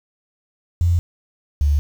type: tone pair in turn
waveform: sine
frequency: 86.3 / 72.57 Hz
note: F2 / D2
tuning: -20 / -20 cents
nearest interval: minor third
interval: 300 cents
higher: first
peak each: -13 dBFS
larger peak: neither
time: 0.81-0.99 / 1.61-1.79 s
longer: neither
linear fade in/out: 0 ms
effects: 7-bit